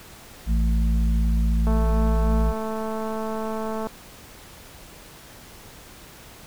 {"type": "harmonic tone", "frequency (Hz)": 55.8, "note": "A1", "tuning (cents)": 25, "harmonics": [1, 3, 4], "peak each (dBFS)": [-18, -28, -30], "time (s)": [0.46, 2.54], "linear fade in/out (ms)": 50}
{"type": "click train", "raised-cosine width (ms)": 1, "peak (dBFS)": -17, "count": 485, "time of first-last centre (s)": [1.67, 3.87], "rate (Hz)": 220}
{"effects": ["pink hiss -45 dBFS RMS until 6.46 s"]}